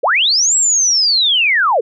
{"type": "linear two-way sweep", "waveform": "sine", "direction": "up then down", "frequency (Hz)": [390, 7760, 390], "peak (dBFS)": -10, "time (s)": [0.03, 1.81], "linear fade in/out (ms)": 10, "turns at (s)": 0.56, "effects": []}